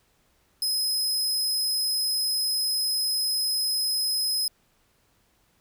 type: tone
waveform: sawtooth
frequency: 5090 Hz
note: D#8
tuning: 39 cents sharp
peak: -21 dBFS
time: 0.62-4.48 s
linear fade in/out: 2 ms
effects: pink hiss -66 dBFS RMS until 5.6 s